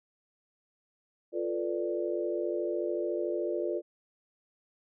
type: chord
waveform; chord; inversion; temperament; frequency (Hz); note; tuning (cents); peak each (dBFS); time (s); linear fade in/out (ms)
sine; B half-diminished seventh; second; equal; 349.2 / 440 / 493.9 / 587.3; F4 / A4 / B4 / D5; 0 / 0 / 0 / 0; -32 / -36 / -37 / -35; 1.32-3.82; 50
effects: none